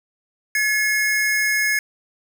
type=tone pair together; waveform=square; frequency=1703.4 / 2163 Hz; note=G#6 / C#7; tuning=+43 / -43 cents; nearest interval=major third; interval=414 cents; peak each=-21 dBFS; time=0.55-1.79 s; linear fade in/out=2 ms; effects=none